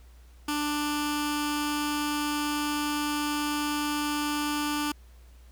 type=tone with notch filter; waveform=15% pulse; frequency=295.1 Hz; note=D4; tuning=8 cents sharp; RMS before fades=-29 dBFS; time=0.48-4.92 s; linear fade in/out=5 ms; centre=610 Hz; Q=1; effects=added 60 Hz sine -49 dBFS peak until 5.51 s + pink hiss -62 dBFS RMS until 5.51 s